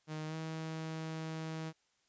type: tone with pitch glide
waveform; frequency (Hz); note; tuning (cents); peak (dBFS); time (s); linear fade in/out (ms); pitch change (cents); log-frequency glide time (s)
sawtooth; 155.3 to 159.76; D#3 to D#3; -3 to +46; -35; 0.07-1.73; 50; +49; 0.27-0.35
effects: white hiss -75 dBFS RMS until 2.08 s + resampled to 16000 Hz